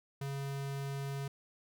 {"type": "tone", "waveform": "square", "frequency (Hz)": 138.59, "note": "C#3", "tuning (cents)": 0, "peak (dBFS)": -37, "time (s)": [0.21, 1.28], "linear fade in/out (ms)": 5, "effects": []}